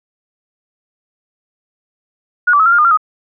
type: tone with pitch steps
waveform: sine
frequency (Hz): 1448 / 1159 / 1287 / 1379 / 1408 / 1215 / 1374 / 1252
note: F#6 / D6 / E6 / F6 / F6 / D#6 / F6 / D#6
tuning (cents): -38 / -23 / -42 / -22 / +14 / -42 / -29 / +10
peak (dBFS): -7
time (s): 2.47-2.974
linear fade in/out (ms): 10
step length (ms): 63
effects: none